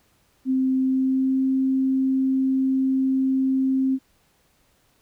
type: tone with pitch glide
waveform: sine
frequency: 261.6 to 264.6 Hz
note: C4 to C4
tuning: 0 to +20 cents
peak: -18 dBFS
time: 0.45-3.99 s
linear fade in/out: 50 ms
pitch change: +20 cents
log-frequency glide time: 0.77-1.44 s
effects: pink hiss -63 dBFS RMS until 5.01 s